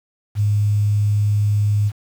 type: tone with quantisation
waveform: sine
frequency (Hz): 103.83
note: G#2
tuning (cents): 0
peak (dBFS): -14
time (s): 0.35-1.92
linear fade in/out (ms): 50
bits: 7
effects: none